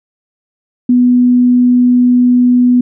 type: tone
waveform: sine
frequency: 246.9 Hz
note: B3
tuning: in tune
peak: -5 dBFS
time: 0.89-2.81 s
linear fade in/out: 5 ms
effects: none